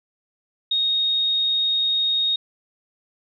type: tone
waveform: sine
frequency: 3729 Hz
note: A#7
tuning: in tune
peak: -18 dBFS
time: 0.71-2.36 s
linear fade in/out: 5 ms
effects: none